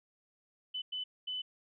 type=tone bursts at uneven times; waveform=sine; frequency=3009 Hz; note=F#7; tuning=28 cents sharp; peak=-35 dBFS; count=3; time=0.74-0.82 / 0.92-1.04 / 1.27-1.42 s; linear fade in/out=10 ms; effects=none